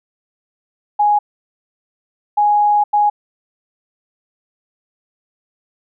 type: tone bursts at uneven times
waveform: sine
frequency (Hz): 830.6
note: G#5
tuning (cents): 0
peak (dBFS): -10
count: 3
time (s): 0.99-1.19 / 2.37-2.84 / 2.93-3.1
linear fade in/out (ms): 10
effects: none